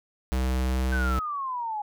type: tone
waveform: square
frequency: 64.2 Hz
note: C2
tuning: 32 cents flat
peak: -24 dBFS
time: 0.32-1.19 s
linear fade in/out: 0 ms
type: exponential sweep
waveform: sine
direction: down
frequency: 1551 to 821 Hz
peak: -28 dBFS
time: 0.92-1.82 s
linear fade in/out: 5 ms
effects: none